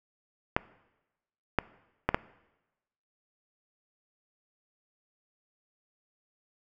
clicks, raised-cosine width 0.5 ms, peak -8 dBFS, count 4, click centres 0.565 / 1.587 / 2.09 / 2.145 s, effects noise-tail reverb RT60 1.0 s tail -20 dB re dry

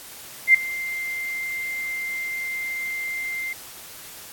sine tone with ADSR envelope, 2093 Hz, C7, in tune, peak -7 dBFS, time 0.47-3.53 s, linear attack 74 ms, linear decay 3 ms, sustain -19 dB, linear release 3 ms, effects white hiss -41 dBFS RMS until 4.32 s + AAC 64 kbps

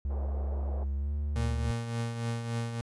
triangle tone with pitch glide, 69.3 to 73.04 Hz, C#2 to D2, 0 to -9 cents, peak -27 dBFS, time 0.05-1.71 s, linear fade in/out 0 ms, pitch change +91 cents, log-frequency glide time 0.97-1.13 s
white band-pass noise, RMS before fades -46 dBFS, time 0.09-0.85 s, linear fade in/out 20 ms, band 350 to 700 Hz, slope 24 dB/octave
35% pulse tone with tremolo, 116.54 Hz, A#2, in tune, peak -27 dBFS, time 1.36-2.81 s, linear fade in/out 0 ms, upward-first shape triangle, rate 3.5 Hz, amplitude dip 55%
effects resampled to 24000 Hz

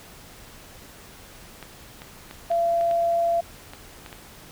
clicks, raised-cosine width 0.3 ms, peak -23 dBFS, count 9, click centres 1.627 / 2.019 / 2.311 / 2.515 / 2.811 / 2.912 / 3.735 / 4.062 / 4.128 s
sine tone, 680 Hz, F5, 46 cents flat, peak -19 dBFS, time 2.5-3.41 s, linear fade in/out 10 ms
effects pink hiss -46 dBFS RMS until 4.51 s

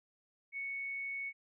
sine tone, 2217 Hz, C#7, in tune, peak -37 dBFS, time 0.52-1.33 s, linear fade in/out 50 ms, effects none

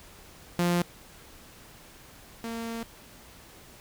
sawtooth tone pair in turn, 174.61 / 229.3 Hz, F3 / A#3, 0 / -28 cents, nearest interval perfect fourth, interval 472 cents, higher second, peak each -19 / -29 dBFS, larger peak first, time 0.59-0.82 / 2.44-2.83 s, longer second, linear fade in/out 0 ms, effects pink hiss -51 dBFS RMS until 3.8 s

